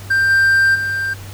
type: tone with level steps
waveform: triangle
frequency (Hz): 1575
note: G6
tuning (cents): +8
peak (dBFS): -10 / -8 / -16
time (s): 0.1-1.14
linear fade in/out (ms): 10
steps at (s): 0.29 / 0.74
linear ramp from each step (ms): 20
effects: added 98 Hz sine -31 dBFS peak until 1.33 s + pink hiss -38 dBFS RMS until 1.33 s